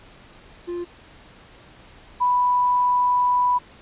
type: tone pair in turn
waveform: triangle / sine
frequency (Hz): 349.2 / 987.7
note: F4 / B5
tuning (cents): 0 / 0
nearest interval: octave + tritone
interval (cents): 1800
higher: second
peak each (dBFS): -24 / -16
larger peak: second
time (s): 0.67-0.85 / 2.2-3.59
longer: second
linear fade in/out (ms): 20
effects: pink hiss -48 dBFS RMS until 3.81 s + resampled to 8000 Hz